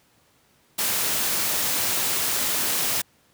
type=noise; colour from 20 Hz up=white; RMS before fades=-24 dBFS; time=0.78-3.02 s; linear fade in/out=10 ms; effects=pink hiss -61 dBFS RMS until 3.33 s + high-pass 80 Hz 12 dB/octave